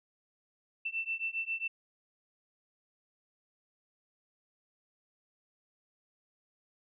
sine beating tone pair, 2672 / 2679.4 Hz, E7 / E7, +23 / +28 cents, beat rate 7.4 Hz, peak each -36 / -36 dBFS, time 0.85-1.68 s, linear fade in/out 10 ms, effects none

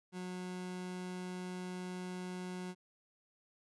30% pulse tone, 182.1 Hz, F#3, 27 cents flat, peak -38 dBFS, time 0.12-2.75 s, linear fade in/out 50 ms, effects resampled to 24000 Hz

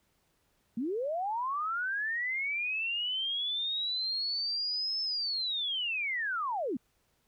sine linear two-way sweep, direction up then down, 211.9 to 5274 to 211.9 Hz, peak -30 dBFS, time 0.77-6.77 s, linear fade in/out 5 ms, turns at 5.01 s, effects pink hiss -73 dBFS RMS until 7.27 s

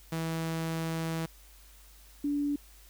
sawtooth / sine tone pair in turn, 163 / 288.4 Hz, E3 / D4, -19 / -31 cents, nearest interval minor seventh, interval 988 cents, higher second, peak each -27 dBFS, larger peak neither, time 0.12-1.26 / 2.24-2.56 s, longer first, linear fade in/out 5 ms, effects added 50 Hz sine -54 dBFS peak until 2.89 s + white hiss -58 dBFS RMS until 2.89 s

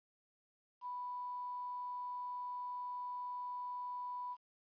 sine tone with quantisation, 987.8 Hz, B5, in tune, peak -40 dBFS, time 0.81-4.37 s, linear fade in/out 50 ms, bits 11, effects resampled to 11025 Hz

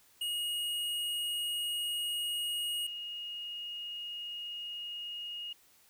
square / sine tone pair in turn, 2876 / 2865 Hz, F#7 / F7, -50 / +44 cents, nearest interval unison, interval 6 cents, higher first, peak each -33 / -38 dBFS, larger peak first, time 0.21-2.87 / 2.87-5.53 s, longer neither, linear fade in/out 5 ms, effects white hiss -64 dBFS RMS until 5.89 s

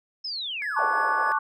sine linear sweep, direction down, 5300 to 352.4 Hz, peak -29 dBFS, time 0.24-0.85 s, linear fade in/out 10 ms
triangle tone with tremolo, 1695 Hz, G#6, 35 cents sharp, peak -29 dBFS, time 0.62-1.32 s, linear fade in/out 0 ms, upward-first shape sine, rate 3.2 Hz, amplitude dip 40%
sine chord, D major seventh, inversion second, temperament equal, 880 / 1108.7 / 1174.7 / 1480 Hz, A5 / C#6 / D6 / F#6, 0 / 0 / 0 / 0 cents, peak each -27 dBFS, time 0.76-1.39 s, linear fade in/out 10 ms
white band-pass noise, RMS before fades -34 dBFS, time 0.79-1.32 s, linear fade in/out 0 ms, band 450 to 1000 Hz, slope 24 dB/octave
effects none

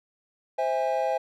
triangle chord, C augmented, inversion none, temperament just, 523.3 / 654.1 / 817.6 Hz, C5 / E5 / G#5, 0 / -14 / -27 cents, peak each -26 dBFS, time 0.58-1.18 s, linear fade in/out 10 ms, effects none

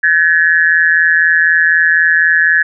sine tone with amplitude modulation, 1700 Hz, G#6, 40 cents sharp, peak -3 dBFS, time 0.03-2.63 s, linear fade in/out 10 ms, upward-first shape sine, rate 164 Hz, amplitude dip 95%, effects none

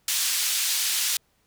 pink band-pass noise, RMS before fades -25 dBFS, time 0.08-1.17 s, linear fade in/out 2 ms, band 3400 to 14000 Hz, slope 12 dB/octave, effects pink hiss -67 dBFS RMS until 1.46 s

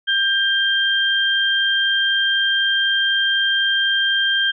sine tone pair together, 1588 / 3176 Hz, G6 / G7, +22 / +22 cents, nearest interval octave, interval 1200 cents, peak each -18 dBFS, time 0.07-4.52 s, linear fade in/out 20 ms, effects none

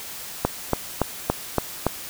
click train, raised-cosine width 1 ms, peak -4 dBFS, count 6, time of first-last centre 0.45-1.866 s, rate 3.53 Hz, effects white hiss -36 dBFS RMS until 2.09 s

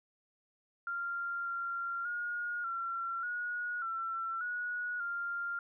sine tone with pitch steps, 1390 / 1382 / 1432 / 1363 / 1450 / 1347 / 1458 / 1395 Hz, F6 / F6 / F6 / F6 / F#6 / E6 / F#6 / F6, -9 / -19 / +43 / -43 / -35 / +37 / -26 / -2 cents, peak -34 dBFS, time 0.87-5.59 s, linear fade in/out 2 ms, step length 590 ms, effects none

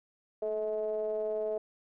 triangle ring-modulated tone, 105.5 Hz, G#2, 28 cents sharp, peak -25 dBFS, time 0.42-1.58 s, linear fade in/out 5 ms, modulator 537 Hz, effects none

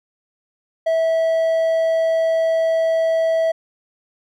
triangle tone, 652 Hz, E5, 19 cents flat, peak -13 dBFS, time 0.86-3.52 s, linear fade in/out 10 ms, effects none

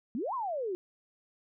sine exponential two-way sweep, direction up then down, 207.7 to 1100 to 348.4 Hz, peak -31 dBFS, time 0.15-0.75 s, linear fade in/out 0 ms, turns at 0.34 s, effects none

